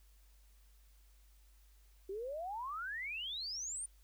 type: exponential sweep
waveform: sine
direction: up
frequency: 373.5 to 9397 Hz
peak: -39 dBFS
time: 2.09-3.86 s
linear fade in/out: 5 ms
effects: added 50 Hz sine -61 dBFS peak until 4.03 s + white hiss -72 dBFS RMS until 4.03 s